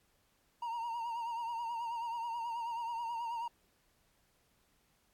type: tone with vibrato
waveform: triangle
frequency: 932.3 Hz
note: A#5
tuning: in tune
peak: -34 dBFS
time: 0.62-3.48 s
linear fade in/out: 5 ms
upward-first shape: triangle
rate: 9.3 Hz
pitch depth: 63 cents each way
effects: pink hiss -73 dBFS RMS until 5.13 s + AAC 64 kbps